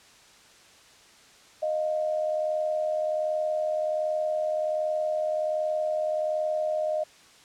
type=tone pair together; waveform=sine; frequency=618.7 / 700 Hz; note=D#5 / F5; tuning=-10 / +4 cents; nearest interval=major second; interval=214 cents; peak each=-25 / -33 dBFS; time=1.62-7.04 s; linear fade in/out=10 ms; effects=white hiss -54 dBFS RMS until 7.44 s + low-pass 7000 Hz 12 dB/octave